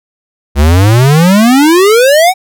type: exponential sweep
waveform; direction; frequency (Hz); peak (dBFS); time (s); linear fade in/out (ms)
square; up; 67.9 to 773; -4; 0.55-2.34; 50
effects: none